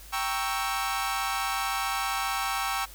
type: chord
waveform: sawtooth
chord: G diminished seventh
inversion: none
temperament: equal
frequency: 784 / 932.3 / 1108.7 / 1318.5 Hz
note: G5 / Bb5 / Db6 / Fb6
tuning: 0 / 0 / 0 / 0 cents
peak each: -28 / -32 / -29 / -29 dBFS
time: 0.12-2.86 s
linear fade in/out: 20 ms
effects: added 50 Hz sine -47 dBFS peak until 2.94 s + white hiss -49 dBFS RMS until 2.94 s